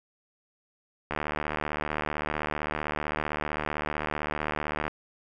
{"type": "click train", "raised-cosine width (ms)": 0.5, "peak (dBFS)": -14, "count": 286, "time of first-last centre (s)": [1.11, 4.88], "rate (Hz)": 75.6, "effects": []}